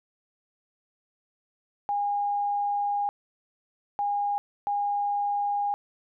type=tone bursts at uneven times; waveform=sine; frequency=815 Hz; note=G#5; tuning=33 cents flat; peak=-24 dBFS; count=3; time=1.89-3.09 / 3.99-4.38 / 4.67-5.74 s; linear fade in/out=0 ms; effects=none